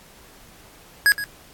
square tone with echo, 1661.2 Hz, G#6, in tune, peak -13 dBFS, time 1.06-1.12 s, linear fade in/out 0 ms, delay 120 ms, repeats 1, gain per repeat -13 dB, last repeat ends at 1.24 s, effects pink hiss -49 dBFS RMS until 1.53 s + AAC 64 kbps

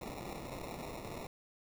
white noise with sample-and-hold, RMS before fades -44 dBFS, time 0.01-1.27 s, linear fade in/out 2 ms, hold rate 1575 Hz, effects none

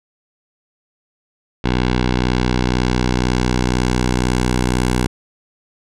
10% pulse tone with low-pass filter sweep, 62 Hz, B1, 7 cents sharp, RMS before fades -17 dBFS, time 1.64-5.07 s, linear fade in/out 5 ms, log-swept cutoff 3800 to 9600 Hz, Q 1.2, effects none

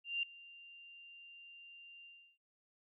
sine tone with ADSR envelope, 2784 Hz, F7, 6 cents flat, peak -32 dBFS, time 0.04-2.38 s, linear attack 190 ms, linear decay 3 ms, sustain -21 dB, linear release 330 ms, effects none

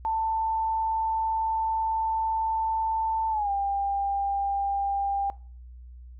sine tone with pitch glide, 889 to 796.6 Hz, A5 to G5, +18 to +28 cents, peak -24 dBFS, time 0.05-5.3 s, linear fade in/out 0 ms, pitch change -190 cents, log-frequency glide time 3.3-3.5 s, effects noise-tail reverb RT60 0.4 s tail -20 dB re dry + added 61 Hz sine -42 dBFS peak until 6.19 s

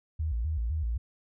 sine tone with vibrato, 67.1 Hz, C2, 44 cents sharp, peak -27 dBFS, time 0.19-0.98 s, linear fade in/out 10 ms, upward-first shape square, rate 3.9 Hz, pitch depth 270 cents each way, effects none

